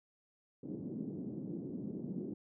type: band-pass noise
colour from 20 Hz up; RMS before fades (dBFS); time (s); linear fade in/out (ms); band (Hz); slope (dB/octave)
pink; -42; 0.63-2.34; 5; 170 to 330; 24
effects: none